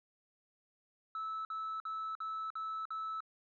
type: tone bursts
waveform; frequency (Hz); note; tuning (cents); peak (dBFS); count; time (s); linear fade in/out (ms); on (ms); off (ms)
sine; 1307; E6; -15; -35; 6; 1.15-3.205; 2; 300; 51
effects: tanh soft clip ceiling -35 dBFS